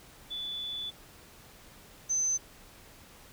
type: tone pair in turn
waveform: sine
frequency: 3467 / 6144 Hz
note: A7 / G8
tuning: -26 / -36 cents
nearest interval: minor seventh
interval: 990 cents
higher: second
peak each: -34 / -26 dBFS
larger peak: second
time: 0.3-0.91 / 2.09-2.38 s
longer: first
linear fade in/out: 20 ms
effects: pink hiss -54 dBFS RMS until 3.32 s